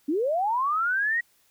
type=linear sweep; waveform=sine; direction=up; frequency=269 to 1922 Hz; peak=-22 dBFS; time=0.08-1.21 s; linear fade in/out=10 ms; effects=white hiss -64 dBFS RMS until 1.5 s